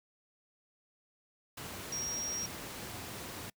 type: tone in noise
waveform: sine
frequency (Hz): 5630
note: F8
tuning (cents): +13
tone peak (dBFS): -35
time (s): 1.92-2.46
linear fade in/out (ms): 5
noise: pink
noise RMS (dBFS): -43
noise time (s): 1.57-3.5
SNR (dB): +5
effects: noise-tail reverb RT60 0.1 s tail -26 dB re dry + high-pass 80 Hz 12 dB/octave